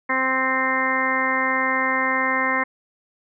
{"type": "harmonic tone", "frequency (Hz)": 261.6, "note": "C4", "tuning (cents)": 0, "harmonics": [1, 2, 3, 4, 5, 6, 7, 8], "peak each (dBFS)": [-29, -29, -31, -24, -31, -32, -24, -25], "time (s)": [0.09, 2.64], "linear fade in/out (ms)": 10, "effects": []}